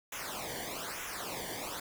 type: noise with flanger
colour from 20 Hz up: pink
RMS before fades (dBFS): -40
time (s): 0.12-1.8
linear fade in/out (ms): 5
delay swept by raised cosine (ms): 0.22 to 0.78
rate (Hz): 1.1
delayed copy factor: -0.85
effects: none